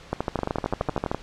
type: two click trains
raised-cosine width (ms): 1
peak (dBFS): -10 / -11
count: 14 / 10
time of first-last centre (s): 0.13-1.115 / 0.39-1.146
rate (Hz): 13.2 / 11.9
effects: pink hiss -46 dBFS RMS until 1.22 s + low-pass 5000 Hz 12 dB/octave